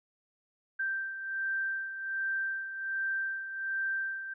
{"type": "beating tone pair", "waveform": "sine", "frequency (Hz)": [1568, 1569.3], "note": ["G6", "G6"], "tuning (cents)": [0, 1], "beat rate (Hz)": 1.3, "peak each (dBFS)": [-32, -39], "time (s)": [0.79, 4.34], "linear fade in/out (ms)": 10, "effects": []}